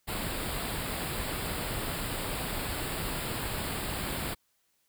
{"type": "band-stop noise", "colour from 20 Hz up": "pink", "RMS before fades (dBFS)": -34, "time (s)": [0.07, 4.35], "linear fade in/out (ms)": 20, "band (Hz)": [5000, 7400], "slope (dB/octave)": 96, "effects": ["white hiss -73 dBFS RMS until 4.88 s"]}